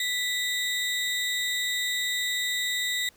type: tone pair together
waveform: 35% pulse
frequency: 1975.5 / 3718 Hz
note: B6 / A#7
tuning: 0 / -5 cents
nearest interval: major seventh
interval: 1095 cents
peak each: -27 dBFS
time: 0-3.09 s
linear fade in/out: 2 ms
effects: pink hiss -59 dBFS RMS until 3.16 s